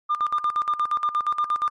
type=tone with tremolo; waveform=sine; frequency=1203 Hz; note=D6; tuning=41 cents sharp; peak=-17 dBFS; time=0.09-1.7 s; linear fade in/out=20 ms; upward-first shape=square; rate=8.5 Hz; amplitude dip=80%; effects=tanh soft clip ceiling -16 dBFS + MP3 48 kbps